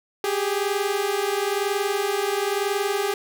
sawtooth tone pair together, 392 / 413 Hz, G4 / G#4, 0 / -10 cents, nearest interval minor second, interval 90 cents, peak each -21 / -21 dBFS, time 0.24-3.14 s, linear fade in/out 2 ms, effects none

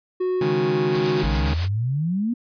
triangle tone, 367.5 Hz, F#4, 12 cents flat, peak -18 dBFS, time 0.2-1.23 s, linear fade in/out 10 ms
sawtooth chord, C# suspended second, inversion none, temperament just, 138.59 / 155.92 / 207.9 Hz, C#3 / D#3 / G#3, 0 / +4 / +2 cents, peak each -23 / -22 / -24 dBFS, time 0.41-1.54 s, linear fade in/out 5 ms
white noise with tremolo, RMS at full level -28 dBFS, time 0.91-1.69 s, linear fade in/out 50 ms, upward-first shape sine, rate 7.3 Hz, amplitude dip 45%
sine exponential sweep, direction up, 50.4 to 246.9 Hz, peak -20 dBFS, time 1.23-2.34 s, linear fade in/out 10 ms
effects resampled to 11025 Hz

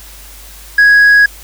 sine tone with tanh clipping, 1661.2 Hz, G#6, in tune, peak -4 dBFS, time 0.78-1.26 s, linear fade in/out 5 ms, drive 2 dB, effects added 50 Hz sine -35 dBFS peak until 1.43 s + white hiss -36 dBFS RMS until 1.43 s

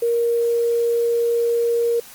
sine tone with quantisation, 469.1 Hz, A#4, 11 cents sharp, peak -16 dBFS, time 0.02-2 s, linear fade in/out 5 ms, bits 7, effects white hiss -42 dBFS RMS until 2.14 s + Opus 32 kbps

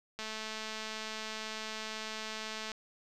click train, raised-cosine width 0.2 ms, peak -23 dBFS, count 552, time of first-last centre 0.19-2.718 s, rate 218 Hz, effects none

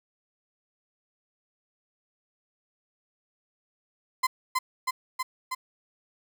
35% pulse tone with echo, 1028 Hz, C6, 31 cents flat, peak -19 dBFS, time 4.23-4.27 s, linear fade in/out 10 ms, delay 320 ms, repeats 4, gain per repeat -2 dB, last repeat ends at 5.55 s, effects none

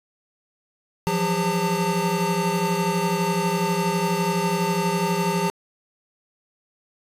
square tone cluster, 168.7 / 180.8 / 403.3 / 899 Hz, E3 / F#3 / G4 / A5, +40 / -40 / +49 / +37 cents, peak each -27 dBFS, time 1.07-5.5 s, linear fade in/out 0 ms, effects resampled to 32000 Hz

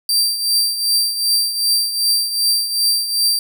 sawtooth tone with tremolo, 4696 Hz, D8, 1 cent flat, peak -9 dBFS, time 0.09-3.39 s, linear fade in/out 2 ms, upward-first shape triangle, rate 2.6 Hz, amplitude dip 70%, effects none

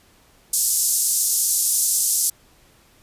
white band-pass noise, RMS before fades -20 dBFS, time 0.53-2.3 s, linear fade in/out 5 ms, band 5900 to 12000 Hz, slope 24 dB/octave, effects pink hiss -55 dBFS RMS until 3.02 s + resampled to 32000 Hz

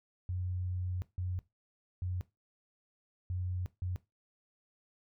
sine tone bursts at uneven times, 90.8 Hz, F#2, 32 cents flat, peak -33 dBFS, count 5, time 0.29-1.02 / 1.18-1.39 / 2.02-2.21 / 3.3-3.66 / 3.82-3.96 s, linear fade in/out 0 ms, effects noise-tail reverb RT60 0.2 s tail -17 dB re dry

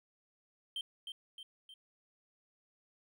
triangle tone with echo, 3136 Hz, G7, in tune, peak -35 dBFS, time 0.76-0.81 s, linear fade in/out 2 ms, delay 310 ms, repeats 3, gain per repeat -5 dB, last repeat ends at 1.74 s, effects none

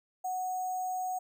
sine tone with sample-and-hold, 740 Hz, F#5, in tune, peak -31 dBFS, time 0.24-1.19 s, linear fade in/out 10 ms, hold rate 7350 Hz, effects none

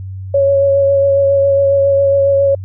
sine tone with vibrato, 554.4 Hz, C#5, in tune, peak -8 dBFS, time 0.34-2.55 s, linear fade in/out 5 ms, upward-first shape sine, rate 7.3 Hz, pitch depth 14 cents each way, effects added 95 Hz sine -23 dBFS peak until 2.64 s

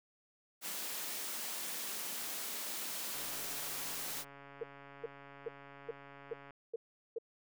white high-pass noise, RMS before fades -41 dBFS, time 0.61-4.25 s, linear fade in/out 50 ms, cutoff 170 Hz, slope 48 dB/octave
click train, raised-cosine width 0.5 ms, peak -38 dBFS, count 471, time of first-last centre 3.15-6.507 s, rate 140 Hz
sine tone bursts, 459 Hz, A#4, 27 cents flat, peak -35 dBFS, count 7, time 4.61-7.185 s, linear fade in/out 5 ms, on 25 ms, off 400 ms
effects none

